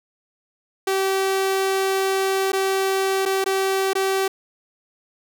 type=tone with dropouts; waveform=sawtooth; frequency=385.4 Hz; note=G4; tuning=29 cents flat; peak=-15 dBFS; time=0.87-4.28 s; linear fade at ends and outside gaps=5 ms; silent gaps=2.52-2.531 / 3.254-3.259 / 3.442-3.46 / 3.933-3.952 s; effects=none